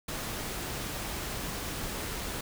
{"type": "noise", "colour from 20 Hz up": "pink", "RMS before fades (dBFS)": -36, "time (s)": [0.08, 2.41], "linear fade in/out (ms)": 5, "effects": []}